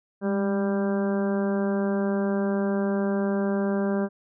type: harmonic tone with a mistuned harmonic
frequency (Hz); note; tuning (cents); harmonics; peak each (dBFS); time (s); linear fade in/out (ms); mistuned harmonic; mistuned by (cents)
197.3; G3; +11; 1 / 2 / 3 / 4 / 5 / 6 / 7 / 8; -24 / -28 / -31 / -39 / -40 / -43 / -43 / -40; 0.21-4.09; 50; 1; +37
effects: none